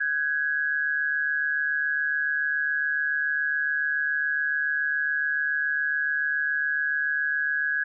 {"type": "tone pair together", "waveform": "sine", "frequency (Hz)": [1514.1, 1661.2], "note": ["F#6", "G#6"], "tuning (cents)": [39, 0], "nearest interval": "major second", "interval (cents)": 161, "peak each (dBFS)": [-29, -24], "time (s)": [0, 7.84], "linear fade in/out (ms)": 10, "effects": []}